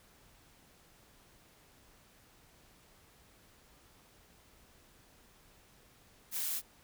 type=noise with amplitude modulation; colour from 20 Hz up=blue; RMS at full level=-34 dBFS; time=6.31-6.62 s; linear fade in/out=50 ms; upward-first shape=sine; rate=159 Hz; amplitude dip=40%; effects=pink hiss -63 dBFS RMS until 6.83 s